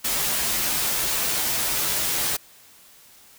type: noise with comb filter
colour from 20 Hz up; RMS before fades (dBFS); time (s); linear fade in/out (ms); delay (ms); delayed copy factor
white; -24; 0.04-2.37; 10; 11; -0.65
effects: white hiss -51 dBFS RMS until 3.38 s